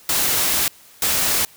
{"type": "noise bursts at uneven times", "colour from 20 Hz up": "white", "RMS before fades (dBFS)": -19, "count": 2, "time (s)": [[0.09, 0.68], [1.02, 1.45]], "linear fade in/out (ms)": 2, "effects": ["white hiss -48 dBFS RMS until 1.56 s"]}